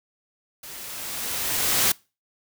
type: noise with level ramp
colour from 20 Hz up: white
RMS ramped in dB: -40 to -19 dBFS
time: 0.63-1.92 s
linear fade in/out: 5 ms
effects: noise-tail reverb RT60 0.3 s tail -24 dB re dry